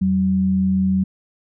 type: tone pair together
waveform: sine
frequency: 84.41 / 189.5 Hz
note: E2 / F#3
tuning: +42 / +42 cents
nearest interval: octave + major second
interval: 1400 cents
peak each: -26 / -15 dBFS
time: 0.01-1.04 s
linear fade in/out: 10 ms
effects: none